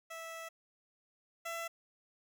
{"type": "tone pair in turn", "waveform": "15% pulse", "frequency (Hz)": [656, 669], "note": ["E5", "E5"], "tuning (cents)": [-9, 25], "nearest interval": "unison", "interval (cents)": 34, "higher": "second", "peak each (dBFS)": [-37, -32], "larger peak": "second", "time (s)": [[0.1, 0.49], [1.45, 1.68]], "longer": "first", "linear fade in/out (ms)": 10, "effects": []}